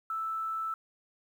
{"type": "tone with quantisation", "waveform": "sine", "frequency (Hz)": 1318.5, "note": "E6", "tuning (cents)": 0, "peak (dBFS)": -31, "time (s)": [0.1, 0.74], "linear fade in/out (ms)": 2, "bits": 10, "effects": []}